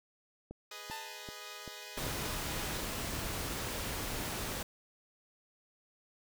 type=click train; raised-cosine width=2 ms; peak=-31 dBFS; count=9; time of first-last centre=0.51-3.623 s; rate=2.57 Hz
type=chord; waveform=5% pulse; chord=G# minor; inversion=none; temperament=equal; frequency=415.3 / 493.9 / 622.3 Hz; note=G#4 / B4 / D#5; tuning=0 / 0 / 0 cents; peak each=-38 dBFS; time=0.71-2.81 s; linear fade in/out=5 ms
type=tone with exponential decay; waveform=sawtooth; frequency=890 Hz; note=A5; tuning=20 cents sharp; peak=-35 dBFS; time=0.91-1.51 s; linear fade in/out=0 ms; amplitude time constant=130 ms
type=noise; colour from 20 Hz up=pink; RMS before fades=-38 dBFS; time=1.97-4.63 s; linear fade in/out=5 ms
effects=none